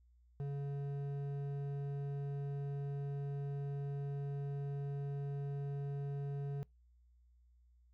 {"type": "tone with hard clipping", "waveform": "sine", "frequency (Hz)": 141, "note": "C#3", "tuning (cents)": 30, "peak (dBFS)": -39, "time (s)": [0.4, 6.63], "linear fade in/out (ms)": 0, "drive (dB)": 8, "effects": ["noise-tail reverb RT60 0.2 s tail -25 dB re dry", "added 60 Hz sine -64 dBFS peak until 7.93 s"]}